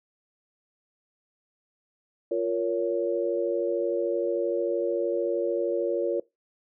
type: chord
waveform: sine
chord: Bb minor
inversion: second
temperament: just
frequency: 349.6 / 466.2 / 559.4 Hz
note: F4 / Bb4 / Db5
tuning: +2 / 0 / +16 cents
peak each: -28 dBFS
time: 2.31-6.2 s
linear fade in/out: 5 ms
effects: noise-tail reverb RT60 0.2 s tail -21 dB re dry